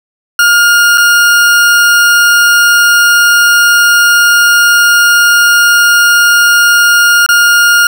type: tone with dropouts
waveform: 40% pulse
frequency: 1417 Hz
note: F6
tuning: 25 cents sharp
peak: -3 dBFS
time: 0.39-7.87 s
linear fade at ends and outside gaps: 2 ms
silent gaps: 0.975-0.979 / 7.263-7.289 s
effects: 7-bit